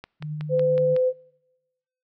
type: click train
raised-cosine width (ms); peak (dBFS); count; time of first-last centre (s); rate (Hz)
0.3; -22; 6; 0.04-0.964; 5.41
type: tone with tremolo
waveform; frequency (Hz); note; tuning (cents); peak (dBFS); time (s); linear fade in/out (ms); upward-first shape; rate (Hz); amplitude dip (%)
sine; 151.6; D#3; -45; -27; 0.2-0.98; 50; triangle; 10; 25
type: tone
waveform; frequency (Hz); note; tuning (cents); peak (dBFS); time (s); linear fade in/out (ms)
sine; 510; C5; -44; -18; 0.49-1.13; 50
effects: noise-tail reverb RT60 1.0 s tail -24 dB re dry